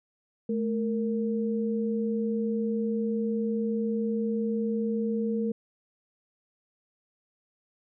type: tone pair together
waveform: sine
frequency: 216.8 / 462.4 Hz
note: A3 / A#4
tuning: -25 / -14 cents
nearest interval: octave + minor second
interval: 1311 cents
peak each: -27 / -30 dBFS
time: 0.49-5.52 s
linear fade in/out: 5 ms
effects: none